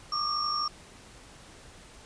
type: tone cluster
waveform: sine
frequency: 1155 / 1207 / 5500 Hz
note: D6 / D6 / F8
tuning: -29 / +47 / -27 cents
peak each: -35 / -30 / -31 dBFS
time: 0.12-0.68 s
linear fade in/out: 5 ms
effects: pink hiss -51 dBFS RMS until 2.05 s + resampled to 22050 Hz